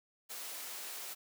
white high-pass noise, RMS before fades -44 dBFS, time 0.29-1.15 s, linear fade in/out 20 ms, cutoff 370 Hz, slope 12 dB/octave, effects none

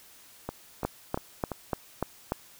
two click trains, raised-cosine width 1 ms, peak -13 / -18 dBFS, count 6 / 4, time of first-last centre 0.85-2.321 / 0.49-1.517 s, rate 3.4 / 2.92 Hz, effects white hiss -54 dBFS RMS until 2.59 s

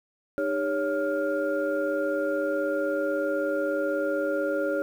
sine tone cluster, 306.4 / 402.5 / 558 / 1404 Hz, D#4 / G4 / C#5 / F6, -27 / +46 / +11 / +9 cents, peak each -30 / -31 / -26 / -33 dBFS, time 0.38-4.82 s, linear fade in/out 0 ms, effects tanh soft clip ceiling -15 dBFS + 9-bit

